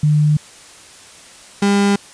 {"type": "tone pair in turn", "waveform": ["sine", "35% pulse"], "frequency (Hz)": [150.4, 200.8], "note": ["D3", "G3"], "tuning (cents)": [42, 42], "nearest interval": "perfect fourth", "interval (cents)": 500, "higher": "second", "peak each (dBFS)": -10, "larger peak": "neither", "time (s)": [[0.03, 0.37], [1.62, 1.96]], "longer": "neither", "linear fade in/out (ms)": 5, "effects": ["white hiss -41 dBFS RMS until 2.13 s", "resampled to 22050 Hz"]}